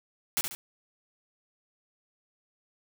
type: noise with echo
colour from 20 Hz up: white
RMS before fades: -27 dBFS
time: 0.37-0.41 s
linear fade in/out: 0 ms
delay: 70 ms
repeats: 2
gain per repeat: -7 dB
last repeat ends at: 0.55 s
effects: none

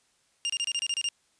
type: tone bursts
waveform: sawtooth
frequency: 2807 Hz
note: F7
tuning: 8 cents sharp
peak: -23 dBFS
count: 9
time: 0.45-1.088 s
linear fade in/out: 0 ms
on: 46 ms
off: 28 ms
effects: white hiss -68 dBFS RMS until 1.39 s + resampled to 22050 Hz

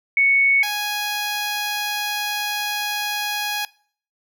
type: tone pair in turn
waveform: sine / 10% pulse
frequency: 2217 / 830.4 Hz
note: C#7 / G#5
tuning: 0 / 0 cents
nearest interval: octave + perfect fourth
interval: 1700 cents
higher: first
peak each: -13 / -14 dBFS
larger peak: first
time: 0.17-0.63 / 0.63-3.65 s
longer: second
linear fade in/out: 2 ms
effects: noise-tail reverb RT60 0.5 s tail -22 dB re dry

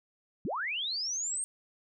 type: linear sweep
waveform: sine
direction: up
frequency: 130.9 to 8690 Hz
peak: -31 dBFS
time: 0.45-1.44 s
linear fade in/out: 0 ms
effects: none

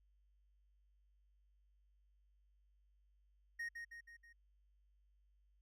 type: tone with echo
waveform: triangle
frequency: 1864.7 Hz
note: A#6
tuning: in tune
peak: -39 dBFS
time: 3.59-3.69 s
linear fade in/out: 10 ms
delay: 160 ms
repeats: 4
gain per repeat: -5 dB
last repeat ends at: 4.33 s
effects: added 50 Hz sine -70 dBFS peak until 5.61 s

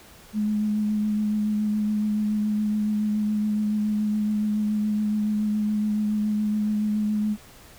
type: tone with vibrato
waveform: sine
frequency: 211.4 Hz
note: G#3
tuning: 31 cents sharp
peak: -21 dBFS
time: 0.33-7.37 s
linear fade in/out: 50 ms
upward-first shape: triangle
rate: 7.1 Hz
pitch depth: 20 cents each way
effects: pink hiss -49 dBFS RMS until 7.78 s

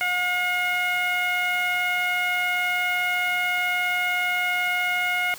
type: tone with low-pass filter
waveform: 15% pulse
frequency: 719 Hz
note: F#5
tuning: 50 cents flat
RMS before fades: -24 dBFS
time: 0.01-5.34 s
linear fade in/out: 0 ms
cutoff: 2300 Hz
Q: 2.9
effects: white hiss -41 dBFS RMS until 5.38 s

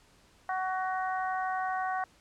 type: harmonic tone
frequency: 374 Hz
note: F#4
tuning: 19 cents sharp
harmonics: 2 / 3 / 4 / 5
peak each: -31 / -36 / -38 / -41 dBFS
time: 0.49-2.04 s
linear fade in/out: 2 ms
effects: pink hiss -62 dBFS RMS until 2.2 s + low-pass 9000 Hz 12 dB/octave

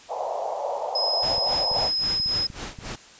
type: band-pass noise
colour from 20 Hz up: pink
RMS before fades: -29 dBFS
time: 0.08-1.91 s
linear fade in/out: 50 ms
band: 530 to 900 Hz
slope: 48 dB/octave
type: tone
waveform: sine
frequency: 5110 Hz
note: D#8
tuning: 45 cents sharp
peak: -22 dBFS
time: 0.95-2.47 s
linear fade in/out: 5 ms
type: noise with tremolo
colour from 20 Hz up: pink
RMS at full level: -33 dBFS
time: 1.22-2.96 s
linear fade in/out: 10 ms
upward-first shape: sine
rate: 3.7 Hz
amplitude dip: 95%
type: clicks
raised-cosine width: 5 ms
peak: -26 dBFS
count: 7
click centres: 1.381 / 1.715 / 1.788 / 2.2 / 2.261 / 2.502 / 2.788 s
effects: white hiss -48 dBFS RMS until 3.19 s + resampled to 16000 Hz

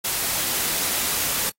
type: noise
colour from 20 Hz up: white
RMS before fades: -24 dBFS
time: 0.04-1.5 s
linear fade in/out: 10 ms
effects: noise-tail reverb RT60 0.1 s tail -25 dB re dry + AAC 48 kbps

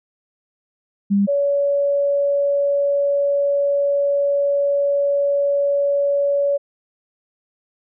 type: tone pair in turn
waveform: sine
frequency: 200.1 / 566 Hz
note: G3 / C#5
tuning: +36 / +36 cents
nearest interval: octave + tritone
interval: 1800 cents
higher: second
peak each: -13 / -15 dBFS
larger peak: first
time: 1.1-1.27 / 1.27-6.58 s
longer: second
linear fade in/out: 20 ms
effects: none

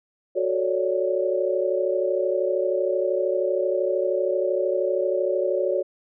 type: chord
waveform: sine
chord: D major seventh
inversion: first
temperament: equal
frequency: 370 / 440 / 554.4 / 587.3 Hz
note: F#4 / A4 / C#5 / D5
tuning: 0 / 0 / 0 / 0 cents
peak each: -25 / -29 / -24 / -28 dBFS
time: 0.35-5.83 s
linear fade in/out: 20 ms
effects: none

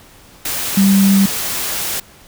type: tone in noise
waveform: sine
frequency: 196 Hz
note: G3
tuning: in tune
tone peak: -8 dBFS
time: 0.77-1.26 s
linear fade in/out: 5 ms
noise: white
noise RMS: -21 dBFS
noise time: 0.45-2 s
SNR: +10 dB
effects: pink hiss -44 dBFS RMS until 2.27 s

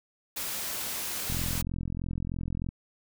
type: noise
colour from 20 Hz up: white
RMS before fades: -34 dBFS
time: 0.36-1.62 s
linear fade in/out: 10 ms
type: click train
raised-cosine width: 5 ms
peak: -21 dBFS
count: 61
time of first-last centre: 1.3-2.689 s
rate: 43.2 Hz
effects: none

